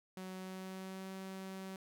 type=tone with pitch glide; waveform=sawtooth; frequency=186.7 to 190.62 Hz; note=F#3 to G3; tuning=+16 to -48 cents; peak=-40 dBFS; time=0.17-1.76 s; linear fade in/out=2 ms; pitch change=+36 cents; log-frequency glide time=0.36-1.11 s; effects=none